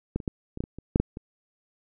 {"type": "clicks", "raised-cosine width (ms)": 3, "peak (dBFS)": [-14, -24, -14, -23, -14, -22, -26, -6, -9, -23], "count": 10, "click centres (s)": [0.16, 0.202, 0.278, 0.574, 0.605, 0.639, 0.786, 0.959, 1, 1.171], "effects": []}